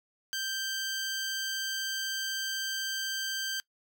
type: tone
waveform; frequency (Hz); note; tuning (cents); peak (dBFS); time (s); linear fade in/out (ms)
15% pulse; 1568; G6; 0; -25; 0.33-3.6; 0
effects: noise-tail reverb RT60 0.1 s tail -22 dB re dry